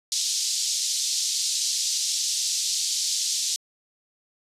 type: band-pass noise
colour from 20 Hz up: white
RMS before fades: -26 dBFS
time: 0.12-3.56 s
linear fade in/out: 0 ms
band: 4000 to 7100 Hz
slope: 24 dB/octave
effects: resampled to 32000 Hz